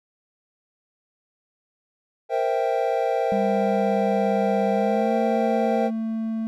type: chord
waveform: triangle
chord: C dominant seventh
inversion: third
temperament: equal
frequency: 466.2 / 523.3 / 659.3 / 784 Hz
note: Bb4 / C5 / E5 / G5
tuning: 0 / 0 / 0 / 0 cents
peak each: -24 dBFS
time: 2.29-5.91 s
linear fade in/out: 50 ms
type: tone with pitch glide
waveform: triangle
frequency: 200 to 223.2 Hz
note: G3 to A3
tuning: +35 to +25 cents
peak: -22 dBFS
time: 3.32-6.47 s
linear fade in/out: 0 ms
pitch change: +190 cents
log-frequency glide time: 4.73-5.13 s
effects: none